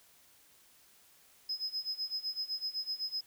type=tone with tremolo; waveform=triangle; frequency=5080 Hz; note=D#8; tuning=35 cents sharp; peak=-29 dBFS; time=1.49-3.21 s; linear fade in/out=5 ms; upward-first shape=sine; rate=7.9 Hz; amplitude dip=90%; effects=tanh soft clip ceiling -29 dBFS + white hiss -63 dBFS RMS until 3.26 s

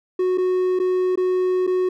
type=tone with dropouts; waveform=triangle; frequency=367.6 Hz; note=F#4; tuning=11 cents flat; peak=-15 dBFS; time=0.19-1.89 s; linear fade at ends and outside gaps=5 ms; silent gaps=0.376-0.381 / 0.791-0.798 / 1.157-1.174 / 1.668-1.674 s; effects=none

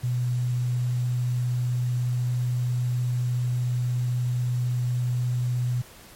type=tone with quantisation; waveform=sine; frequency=123.47 Hz; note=B2; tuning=in tune; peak=-22 dBFS; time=0.03-5.82 s; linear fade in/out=10 ms; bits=8; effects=pink hiss -48 dBFS RMS until 6.15 s + MP3 64 kbps

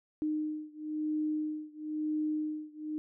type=beating tone pair; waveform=sine; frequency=306 / 307 Hz; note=D#4 / D#4; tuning=-29 / -23 cents; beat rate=1 Hz; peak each=-34 / -35 dBFS; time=0.22-2.98 s; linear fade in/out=0 ms; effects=none

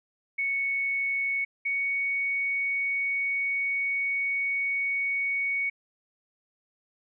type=tone pair in turn; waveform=sine; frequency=2217 / 2230 Hz; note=C#7 / C#7; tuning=0 / +10 cents; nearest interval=unison; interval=10 cents; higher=second; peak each=-25 dBFS; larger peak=neither; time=0.38-1.45 / 1.65-5.7 s; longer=second; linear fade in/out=10 ms; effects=none

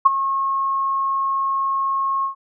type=tone with ADSR envelope; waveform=sine; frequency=1086 Hz; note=C#6; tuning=36 cents flat; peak=-5 dBFS; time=0.05-2.35 s; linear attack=12 ms; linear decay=19 ms; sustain=-13 dB; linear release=110 ms; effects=none

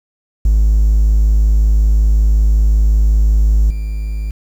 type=tone with level steps; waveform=triangle; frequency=52.7 Hz; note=G#1; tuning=26 cents sharp; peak=-5 / -15 dBFS; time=0.45-4.31 s; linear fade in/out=5 ms; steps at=3.7 s; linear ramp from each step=5 ms; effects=tanh soft clip ceiling -2 dBFS + 7-bit

